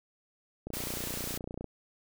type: click train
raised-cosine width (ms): 2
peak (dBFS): -25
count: 30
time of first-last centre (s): 0.67-1.643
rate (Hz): 29.8
type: noise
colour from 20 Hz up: white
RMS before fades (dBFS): -38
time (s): 0.73-1.38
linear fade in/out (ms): 10
effects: none